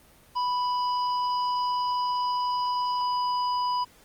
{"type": "harmonic tone", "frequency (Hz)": 990, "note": "B5", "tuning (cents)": 4, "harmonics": [1, 3, 5], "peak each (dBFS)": [-24, -41, -37], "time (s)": [0.35, 3.85], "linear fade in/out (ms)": 20, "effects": ["pink hiss -56 dBFS RMS until 4.04 s", "Opus 24 kbps"]}